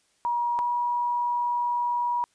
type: tone pair in turn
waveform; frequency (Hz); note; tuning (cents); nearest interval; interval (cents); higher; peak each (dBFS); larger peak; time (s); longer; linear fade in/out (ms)
sine; 955 / 963.9; A#5 / B5; +42 / -42; unison; 16; second; -23; neither; 0.25-0.59 / 0.59-2.24; second; 0
effects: white hiss -67 dBFS RMS until 2.34 s + resampled to 22050 Hz